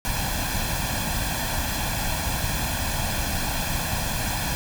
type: noise with comb filter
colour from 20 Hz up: pink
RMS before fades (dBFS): -26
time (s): 0.05-4.55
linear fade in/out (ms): 0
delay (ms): 1.2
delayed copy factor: +0.7
effects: none